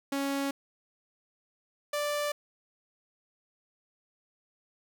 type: tone pair in turn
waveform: sawtooth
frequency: 277.2 / 587.4 Hz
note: C#4 / D5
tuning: 0 / 0 cents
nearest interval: octave + minor second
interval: 1300 cents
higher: second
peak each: -25 dBFS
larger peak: neither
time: 0.12-0.51 / 1.93-2.32 s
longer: neither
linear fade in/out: 5 ms
effects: 11-bit